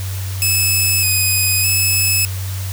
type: tone with pitch steps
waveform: 5% pulse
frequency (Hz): 2596 / 2506 / 2592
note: E7 / D#7 / E7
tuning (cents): -27 / +12 / -30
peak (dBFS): -5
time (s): 0.42-2.25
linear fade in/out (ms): 0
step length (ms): 610
effects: added 95 Hz sine -21 dBFS peak until 2.72 s + white hiss -32 dBFS RMS until 2.72 s